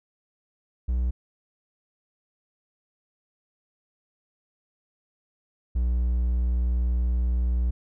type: tone pair in turn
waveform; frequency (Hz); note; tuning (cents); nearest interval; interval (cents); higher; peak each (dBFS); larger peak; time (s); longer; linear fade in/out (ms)
triangle; 61.5 / 60.55; B1 / B1; -7 / -34; unison; 27; first; -20 / -19; second; 0.88-1.11 / 5.75-7.71; second; 10
effects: none